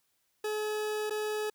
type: tone with dropouts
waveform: 40% pulse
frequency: 425.7 Hz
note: G#4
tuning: 43 cents sharp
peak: -30 dBFS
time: 0.44-1.5 s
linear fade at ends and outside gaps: 5 ms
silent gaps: 1.098-1.106 s
effects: white hiss -75 dBFS RMS until 1.54 s